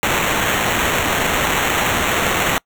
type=noise with sample-and-hold; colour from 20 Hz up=white; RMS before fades=-18 dBFS; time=0.03-2.58 s; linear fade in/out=0 ms; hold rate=4900 Hz; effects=noise-tail reverb RT60 0.1 s tail -25 dB re dry